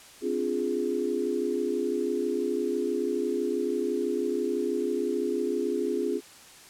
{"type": "chord", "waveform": "sine", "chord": "D half-diminished seventh", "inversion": "third", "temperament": "equal", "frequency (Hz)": [261.6, 293.7, 349.2, 415.3], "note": ["C4", "D4", "F4", "Ab4"], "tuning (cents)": [0, 0, 0, 0], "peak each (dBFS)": [-32, -35, -30, -29], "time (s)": [0.21, 6.21], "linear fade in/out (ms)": 50, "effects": ["white hiss -50 dBFS RMS until 6.69 s", "low-pass 10000 Hz 12 dB/octave"]}